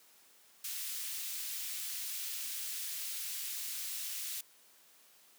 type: high-pass noise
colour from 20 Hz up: white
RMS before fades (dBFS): -40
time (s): 0.64-4.41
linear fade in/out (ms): 5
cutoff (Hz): 2500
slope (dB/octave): 12
effects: white hiss -63 dBFS RMS until 5.38 s + high-pass 200 Hz 12 dB/octave